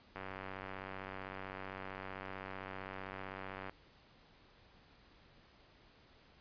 click train, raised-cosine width 0.5 ms, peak -29 dBFS, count 339, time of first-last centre 0.16-3.696 s, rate 95.6 Hz, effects pink hiss -64 dBFS RMS until 6.4 s + resampled to 11025 Hz

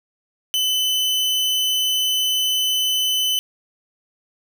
40% pulse tone, 3022 Hz, F#7, 36 cents sharp, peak -17 dBFS, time 0.54-3.39 s, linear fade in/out 0 ms, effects none

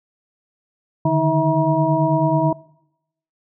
sine tone cluster, 146.1 / 155.3 / 318.1 / 649 / 955 Hz, D3 / D#3 / D#4 / E5 / A#5, -9 / -3 / +38 / -27 / +42 cents, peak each -21 dBFS, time 1.05-2.53 s, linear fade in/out 5 ms, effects noise-tail reverb RT60 0.8 s tail -22 dB re dry

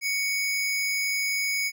square tone pair together, 2234 / 5015 Hz, C#7 / D#8, +13 / +13 cents, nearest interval octave + major second, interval 1400 cents, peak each -26 / -32 dBFS, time 0.01-1.72 s, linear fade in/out 50 ms, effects none

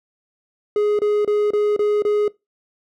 triangle tone bursts, 417.3 Hz, G#4, 8 cents sharp, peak -13 dBFS, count 6, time 0.76-2.28 s, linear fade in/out 2 ms, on 230 ms, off 28 ms, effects noise-tail reverb RT60 0.2 s tail -21 dB re dry

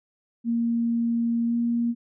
sine tone with pitch glide, 233.1 to 235.5 Hz, A#3 to A#3, 0 to +18 cents, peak -21 dBFS, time 0.44-1.95 s, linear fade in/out 50 ms, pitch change +18 cents, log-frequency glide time 1.46-1.55 s, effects none

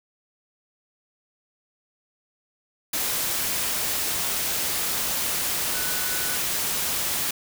sine tone in noise, 1484 Hz, F#6, 5 cents sharp, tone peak -35 dBFS, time 5.74-6.36 s, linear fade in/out 5 ms, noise white, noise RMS -26 dBFS, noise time 2.93-7.31 s, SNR -12 dB, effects none

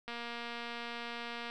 click train, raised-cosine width 0.3 ms, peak -26 dBFS, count 336, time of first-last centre 0.08-1.499 s, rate 236 Hz, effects none

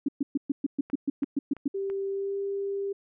sine tone bursts, 280 Hz, C#4, 18 cents sharp, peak -22 dBFS, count 12, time 0.06-1.68 s, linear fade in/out 5 ms, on 25 ms, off 120 ms
click train, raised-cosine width 0.5 ms, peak -30 dBFS, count 4, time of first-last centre 0.9-1.9 s, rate 3 Hz
sine tone with pitch glide, 392 to 396.8 Hz, G4 to G4, 0 to +21 cents, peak -28 dBFS, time 1.74-2.93 s, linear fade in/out 10 ms, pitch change +21 cents, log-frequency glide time 2.09-2.36 s
effects none

